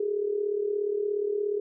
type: tone with amplitude modulation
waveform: sine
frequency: 411.9 Hz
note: G#4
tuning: 14 cents flat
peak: -22 dBFS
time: 0-1.6 s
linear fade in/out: 5 ms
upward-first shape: sine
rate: 37 Hz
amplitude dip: 70%
effects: none